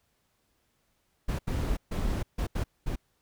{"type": "noise bursts at uneven times", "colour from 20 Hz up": "brown", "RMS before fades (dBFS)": -29, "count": 6, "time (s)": [[1.28, 1.39], [1.47, 1.77], [1.91, 2.23], [2.38, 2.47], [2.55, 2.64], [2.86, 2.96]], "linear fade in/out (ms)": 10, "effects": ["pink hiss -73 dBFS RMS until 3.21 s"]}